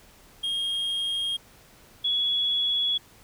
triangle / sine tone pair in turn, 3244 / 3371 Hz, G#7 / G#7, -41 / +25 cents, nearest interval minor second, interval 66 cents, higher second, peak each -24 / -22 dBFS, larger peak second, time 0.43-1.37 / 2.04-2.98 s, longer neither, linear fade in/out 10 ms, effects pink hiss -54 dBFS RMS until 3.23 s

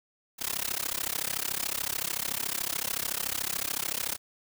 white noise with amplitude modulation, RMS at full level -28 dBFS, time 0.38-4.18 s, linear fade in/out 50 ms, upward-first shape sine, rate 33.7 Hz, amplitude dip 100%, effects none

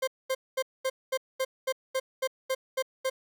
40% pulse tone bursts, 525 Hz, C5, 6 cents sharp, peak -25 dBFS, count 12, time 0.02-3.1 s, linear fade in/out 10 ms, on 55 ms, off 220 ms, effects none

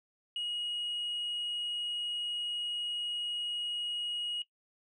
sine tone, 2892 Hz, F#7, 40 cents flat, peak -31 dBFS, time 0.36-4.42 s, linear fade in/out 2 ms, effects noise-tail reverb RT60 0.1 s tail -18 dB re dry + tanh soft clip ceiling -31 dBFS

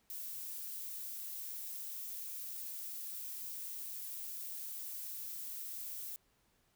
violet noise, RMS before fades -44 dBFS, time 0.1-6.16 s, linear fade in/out 0 ms, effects pink hiss -74 dBFS RMS until 6.75 s

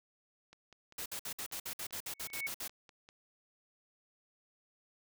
click train, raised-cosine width 0.2 ms, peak -38 dBFS, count 14, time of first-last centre 0.53-3.089 s, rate 5.08 Hz
white noise bursts, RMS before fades -41 dBFS, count 13, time 0.98-2.679 s, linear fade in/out 5 ms, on 79 ms, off 56 ms
sine tone with exponential growth, 2217 Hz, C#7, in tune, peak -32 dBFS, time 2.12-2.47 s, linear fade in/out 5 ms, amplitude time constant 75 ms
effects none

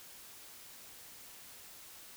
silence, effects white hiss -53 dBFS RMS until 2.16 s

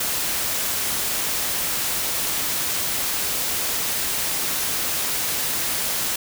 white noise, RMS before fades -24 dBFS, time 0-6.16 s, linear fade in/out 5 ms, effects none

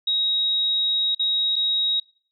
sine tone with dropouts, 3796 Hz, A#7, 31 cents sharp, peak -19 dBFS, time 0.07-2 s, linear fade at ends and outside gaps 5 ms, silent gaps 1.149-1.194 / 1.558-1.562 s, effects noise-tail reverb RT60 0.5 s tail -23 dB re dry

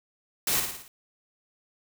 white noise with echo, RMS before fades -26 dBFS, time 0.47-0.6 s, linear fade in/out 2 ms, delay 56 ms, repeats 5, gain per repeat -5 dB, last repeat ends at 0.88 s, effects none

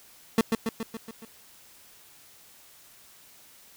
30% pulse tone with echo, 224.7 Hz, A3, 37 cents sharp, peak -15 dBFS, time 0.38-0.41 s, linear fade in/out 2 ms, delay 140 ms, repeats 6, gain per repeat -4 dB, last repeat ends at 1.25 s, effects white hiss -54 dBFS RMS until 3.76 s

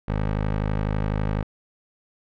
15% pulse tone, 52 Hz, G#1, 3 cents sharp, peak -16 dBFS, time 0.08-1.43 s, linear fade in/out 5 ms, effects low-pass 2000 Hz 12 dB/octave

